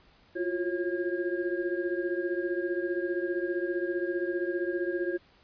sine tone cluster, 345.2 / 360.4 / 547 / 1624 Hz, F4 / F#4 / C#5 / G#6, -20 / -45 / -23 / -39 cents, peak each -31 / -32 / -37 / -38 dBFS, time 0.35-5.18 s, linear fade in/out 20 ms, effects pink hiss -61 dBFS RMS until 5.43 s + resampled to 11025 Hz

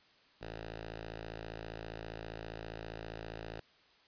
5% pulse tone with notch filter, 55 Hz, A1, in tune, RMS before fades -45 dBFS, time 0.41-3.6 s, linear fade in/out 5 ms, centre 230 Hz, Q 1.4, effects white hiss -65 dBFS RMS until 4.07 s + resampled to 11025 Hz

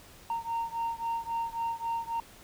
sine beating tone pair, 920 / 923.7 Hz, A#5 / A#5, -23 / -16 cents, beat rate 3.7 Hz, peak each -31 / -32 dBFS, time 0.3-2.2 s, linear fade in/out 2 ms, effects tanh soft clip ceiling -27 dBFS + pink hiss -53 dBFS RMS until 2.43 s

